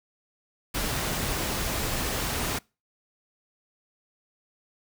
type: noise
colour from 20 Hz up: pink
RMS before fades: -29 dBFS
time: 0.74-2.59 s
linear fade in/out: 10 ms
effects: noise-tail reverb RT60 0.3 s tail -26 dB re dry